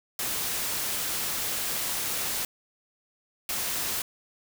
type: noise bursts at uneven times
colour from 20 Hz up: white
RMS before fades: -30 dBFS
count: 2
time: 0.19-2.45 / 3.49-4.02 s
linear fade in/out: 2 ms
effects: none